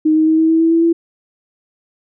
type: tone with pitch steps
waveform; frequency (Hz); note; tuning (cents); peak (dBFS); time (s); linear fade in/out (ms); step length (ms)
sine; 311.1 / 314.4 / 317.6 / 321 / 324.3 / 327.7 / 331.1 / 334.6; D#4 / D#4 / D#4 / E4 / E4 / E4 / E4 / E4; 0 / +18 / +36 / -46 / -28 / -10 / +8 / +26; -9; 0.05-0.93; 10; 110
effects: none